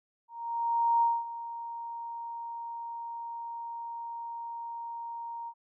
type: tone with ADSR envelope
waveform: sine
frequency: 932.3 Hz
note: A#5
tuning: in tune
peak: -21 dBFS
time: 0.28-5.54 s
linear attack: 740 ms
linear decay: 220 ms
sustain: -15 dB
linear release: 63 ms
effects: none